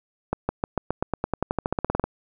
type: accelerating click train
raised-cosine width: 1 ms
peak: -9 dBFS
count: 20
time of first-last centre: 0.33-2.04 s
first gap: 160 ms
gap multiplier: 0.93
effects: none